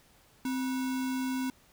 sine tone with sample-and-hold, 260 Hz, C4, 11 cents flat, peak -29 dBFS, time 0.45-1.5 s, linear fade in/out 2 ms, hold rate 1225 Hz, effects pink hiss -62 dBFS RMS until 1.72 s

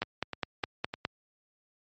two click trains, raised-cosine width 0.3 ms, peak -13 / -19 dBFS, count 6 / 4, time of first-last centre 0.02-1.051 / 0.03-0.939 s, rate 4.85 / 3.3 Hz, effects high-pass 80 Hz 12 dB/octave + MP3 32 kbps

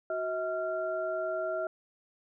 sine tone cluster, 370.6 / 641 / 1381 Hz, F#4 / E5 / F6, +3 / -49 / -20 cents, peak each -38 / -31 / -38 dBFS, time 0.1-1.67 s, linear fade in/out 2 ms, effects none

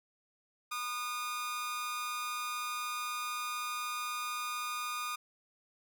sawtooth tone with amplitude modulation, 1224 Hz, D#6, 29 cents flat, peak -29 dBFS, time 0.71-5.16 s, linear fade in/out 10 ms, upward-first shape sine, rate 247 Hz, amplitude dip 55%, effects none

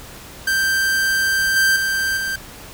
45% pulse tone with level steps, 1568 Hz, G6, in tune, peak -16 / -13 / -18 / -21 dBFS, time 0.47-2.36 s, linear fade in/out 5 ms, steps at 1.56 / 1.76 / 2.17 s, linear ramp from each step 2 ms, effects pink hiss -38 dBFS RMS until 2.73 s

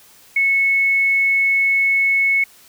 sine tone, 2200 Hz, C#7, 14 cents flat, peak -13 dBFS, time 0.36-2.44 s, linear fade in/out 5 ms, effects white hiss -48 dBFS RMS until 2.68 s

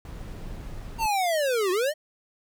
brown noise, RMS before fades -37 dBFS, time 0.05-1.06 s, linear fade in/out 2 ms
square linear two-way sweep, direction down then up, 928 to 352 to 636 Hz, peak -23 dBFS, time 0.98-1.94 s, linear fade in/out 50 ms, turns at 1.71 s
effects none

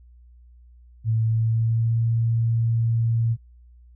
sine tone with pitch glide, 112 to 114.95 Hz, A2 to A#2, +31 to -24 cents, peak -18 dBFS, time 1.04-3.37 s, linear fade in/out 50 ms, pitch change +45 cents, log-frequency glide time 1.25-1.98 s, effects added 60 Hz sine -47 dBFS peak until 3.95 s

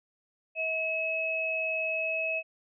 sine tone pair together, 643 / 2572 Hz, E5 / E7, -43 / -43 cents, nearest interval 2 octaves, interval 2400 cents, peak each -33 / -29 dBFS, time 0.55-2.43 s, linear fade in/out 50 ms, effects none

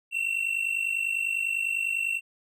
triangle tone pair together, 2682 / 2732 Hz, E7 / F7, +29 / -39 cents, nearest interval unison, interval 32 cents, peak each -28 / -26 dBFS, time 0.11-2.21 s, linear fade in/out 50 ms, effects none

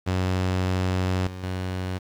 sawtooth tone with level steps, 92.5 Hz, F#2, in tune, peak -18 / -30 / -23 dBFS, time 0.06-1.99 s, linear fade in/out 20 ms, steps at 1.27 / 1.43 s, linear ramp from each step 2 ms, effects low-pass 6000 Hz 12 dB/octave + 8-bit

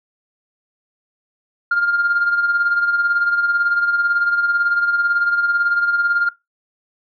sine tone with tremolo, 1404 Hz, F6, 9 cents sharp, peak -11 dBFS, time 1.71-6.29 s, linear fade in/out 5 ms, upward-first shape sine, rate 18 Hz, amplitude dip 60%, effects noise-tail reverb RT60 0.2 s tail -21 dB re dry + tanh soft clip ceiling -9 dBFS

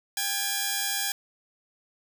5% pulse tone pair together, 797.6 / 1690 Hz, G5 / G#6, +30 / +30 cents, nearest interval octave + minor second, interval 1300 cents, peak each -18 dBFS, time 0.17-1.12 s, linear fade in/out 2 ms, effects none

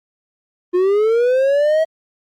triangle linear sweep, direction up, 351.6 to 647 Hz, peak -10 dBFS, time 0.73-1.85 s, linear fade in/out 20 ms, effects Opus 32 kbps

